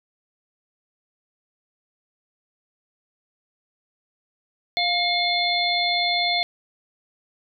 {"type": "harmonic tone with a mistuned harmonic", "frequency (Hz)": 700, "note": "F5", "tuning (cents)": 4, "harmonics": [1, 3, 5, 6], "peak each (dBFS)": [-25, -25, -25, -25], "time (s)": [4.77, 6.43], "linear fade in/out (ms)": 0, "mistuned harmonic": 3, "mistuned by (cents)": 52, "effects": []}